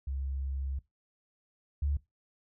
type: tone pair in turn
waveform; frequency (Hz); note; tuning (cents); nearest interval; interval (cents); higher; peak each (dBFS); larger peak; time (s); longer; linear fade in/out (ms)
sine; 67.7 / 71.73; C#2 / D2; -40 / -40; minor second; 100; second; -32 / -27; second; 0.07-0.79 / 1.82-1.97; first; 5
effects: noise-tail reverb RT60 0.2 s tail -20 dB re dry